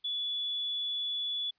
sine tone, 3429 Hz, A7, 45 cents flat, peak -31 dBFS, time 0.04-1.51 s, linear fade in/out 10 ms, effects white hiss -75 dBFS RMS until 1.58 s + resampled to 11025 Hz

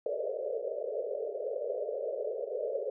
white band-pass noise, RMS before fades -35 dBFS, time 0.06-2.9 s, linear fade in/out 2 ms, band 410 to 620 Hz, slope 96 dB/octave, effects none

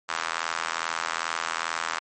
square tone with high-pass filter, 41.2 Hz, E1, in tune, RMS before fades -30 dBFS, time 0.09-1.99 s, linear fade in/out 0 ms, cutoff 1200 Hz, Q 1.9, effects MP3 32 kbps

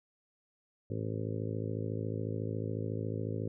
harmonic tone, 54 Hz, A1, 32 cents flat, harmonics 2 / 3 / 4 / 5 / 6 / 7 / 8 / 9 / 10, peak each -36 / -41 / -45 / -42 / -50 / -43 / -44 / -45 / -49 dBFS, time 0.9-3.48 s, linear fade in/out 5 ms, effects none

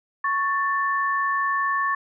sine tone pair together, 1108.7 / 1767.7 Hz, C#6 / A6, 0 / +8 cents, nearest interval minor sixth, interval 808 cents, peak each -22 / -25 dBFS, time 0.24-1.95 s, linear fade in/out 5 ms, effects none

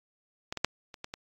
clicks, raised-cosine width 0.2 ms, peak -17 / -17 / -6 / -26 / -20 / -20 dBFS, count 6, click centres 0.525 / 0.573 / 0.646 / 0.942 / 1.044 / 1.139 s, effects AAC 48 kbps

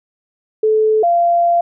sine tone pair in turn, 434.2 / 689.2 Hz, A4 / F5, -23 / -23 cents, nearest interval minor sixth, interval 800 cents, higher second, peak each -10 dBFS, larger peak neither, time 0.63-1.03 / 1.03-1.61 s, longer second, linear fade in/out 5 ms, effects none

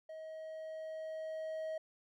triangle tone with level ramp, 634 Hz, D#5, 32 cents sharp, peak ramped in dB -43 to -35 dBFS, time 0.09-1.78 s, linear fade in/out 5 ms, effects none

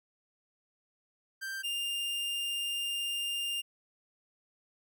45% pulse tone pair in turn, 1573 / 2803 Hz, G6 / F7, +6 / +6 cents, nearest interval minor seventh, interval 1000 cents, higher second, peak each -36 / -32 dBFS, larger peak second, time 1.41-1.63 / 1.63-3.62 s, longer second, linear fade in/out 20 ms, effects none

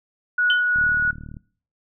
sine tone with tremolo, 1462 Hz, F#6, 21 cents flat, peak -16 dBFS, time 0.38-1.11 s, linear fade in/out 5 ms, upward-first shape triangle, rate 2.8 Hz, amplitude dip 25%
sine tone with exponential decay, 3061 Hz, G7, 42 cents flat, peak -16 dBFS, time 0.5-0.66 s, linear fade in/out 1 ms, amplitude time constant 33 ms
click train, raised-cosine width 5 ms, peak -25 dBFS, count 24, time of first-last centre 0.76-1.368 s, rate 37.8 Hz
effects noise-tail reverb RT60 0.5 s tail -22 dB re dry

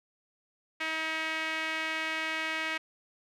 sawtooth tone with band-pass filter, 318.5 Hz, D#4, 41 cents sharp, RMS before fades -33 dBFS, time 0.8-2.78 s, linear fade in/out 10 ms, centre 2200 Hz, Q 2.4, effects none

